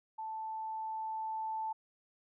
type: tone with level ramp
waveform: sine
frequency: 880 Hz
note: A5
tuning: in tune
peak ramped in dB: -38 to -34 dBFS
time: 0.18-1.73 s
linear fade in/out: 10 ms
effects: none